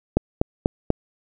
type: click train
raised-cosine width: 2 ms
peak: -3 dBFS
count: 4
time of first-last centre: 0.17-0.903 s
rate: 4.09 Hz
effects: none